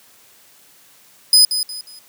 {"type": "tone with echo", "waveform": "sawtooth", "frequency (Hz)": 5010, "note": "D#8", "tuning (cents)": 11, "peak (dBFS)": -5, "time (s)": [1.33, 1.45], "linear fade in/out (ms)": 2, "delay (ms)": 180, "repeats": 3, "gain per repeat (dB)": -10, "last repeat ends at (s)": 1.99, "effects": ["white hiss -50 dBFS RMS until 2.08 s", "high-pass 100 Hz 12 dB/octave"]}